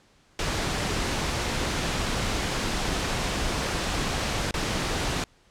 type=noise with dropouts; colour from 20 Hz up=pink; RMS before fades=-27 dBFS; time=0.39-5.24 s; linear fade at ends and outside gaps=2 ms; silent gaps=4.51-4.54 s; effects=pink hiss -60 dBFS RMS until 5.5 s + low-pass 7000 Hz 12 dB/octave